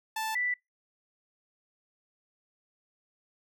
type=tone pair in turn; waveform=sawtooth / sine; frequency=880 / 1975.5 Hz; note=A5 / B6; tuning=0 / 0 cents; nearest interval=octave + major second; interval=1400 cents; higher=second; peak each=-27 dBFS; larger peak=neither; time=0.16-0.35 / 0.35-0.54 s; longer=neither; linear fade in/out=5 ms; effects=noise-tail reverb RT60 0.2 s tail -26 dB re dry